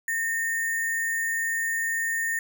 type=tone with sample-and-hold; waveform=sine; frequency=1831 Hz; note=A#6; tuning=32 cents flat; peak=-24 dBFS; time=0.08-2.39 s; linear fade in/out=2 ms; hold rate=8820 Hz; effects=none